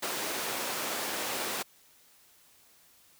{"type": "high-pass noise", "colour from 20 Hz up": "pink", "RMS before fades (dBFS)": -34, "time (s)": [0.02, 1.63], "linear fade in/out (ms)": 10, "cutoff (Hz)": 360, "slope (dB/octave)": 12, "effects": ["white hiss -61 dBFS RMS until 3.19 s"]}